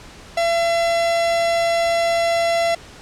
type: tone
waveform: 45% pulse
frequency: 676 Hz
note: E5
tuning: 43 cents sharp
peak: -16 dBFS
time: 0.37-2.75 s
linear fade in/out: 5 ms
effects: pink hiss -41 dBFS RMS until 3.01 s + low-pass 7000 Hz 12 dB/octave